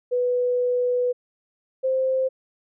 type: tone pair in turn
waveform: sine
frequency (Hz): 493.9 / 523.3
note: B4 / C5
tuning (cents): 0 / 0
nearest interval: minor second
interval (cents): 100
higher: second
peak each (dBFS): -19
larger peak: neither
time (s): 0.11-1.13 / 1.83-2.29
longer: first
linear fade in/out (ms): 20
effects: none